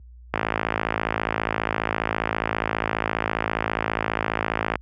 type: click train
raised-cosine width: 0.5 ms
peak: -6 dBFS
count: 243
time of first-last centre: 0.34-4.756 s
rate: 54.8 Hz
effects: added 60 Hz sine -36 dBFS peak until 4.81 s + high-pass 80 Hz 12 dB/octave